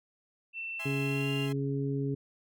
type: tone with pitch glide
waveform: sine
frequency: 2684 to 2785 Hz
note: E7 to F7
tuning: +31 to -5 cents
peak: -35 dBFS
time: 0.53-1.49 s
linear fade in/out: 50 ms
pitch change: +64 cents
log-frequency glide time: 1.01-1.31 s
type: chord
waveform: 15% pulse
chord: E augmented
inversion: none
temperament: equal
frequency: 659.3 / 830.6 / 1046.5 Hz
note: E5 / G#5 / B#5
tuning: 0 / 0 / 0 cents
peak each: -40 dBFS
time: 0.79-1.53 s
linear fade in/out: 10 ms
type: harmonic tone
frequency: 138.59 Hz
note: C#3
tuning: in tune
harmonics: 1 / 2 / 3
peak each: -31 / -34 / -36 dBFS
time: 0.85-2.15 s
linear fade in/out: 10 ms
effects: none